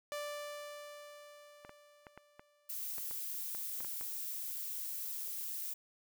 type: tone with exponential decay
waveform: sawtooth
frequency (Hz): 587.3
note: D5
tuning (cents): 0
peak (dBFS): -34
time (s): 0.12-3.21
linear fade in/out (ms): 0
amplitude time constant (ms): 670
type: clicks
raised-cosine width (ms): 0.5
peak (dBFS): -34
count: 11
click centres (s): 1.649 / 1.694 / 2.068 / 2.176 / 2.395 / 2.982 / 3.111 / 3.549 / 3.805 / 3.847 / 4.011
type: noise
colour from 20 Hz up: violet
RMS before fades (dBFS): -41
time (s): 2.69-5.74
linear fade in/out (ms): 10
effects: none